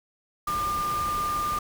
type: tone in noise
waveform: sine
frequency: 1200 Hz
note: D6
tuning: 37 cents sharp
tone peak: -25 dBFS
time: 0.47-1.59 s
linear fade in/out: 5 ms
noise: pink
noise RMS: -36 dBFS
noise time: 0.47-1.59 s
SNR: +8 dB
effects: none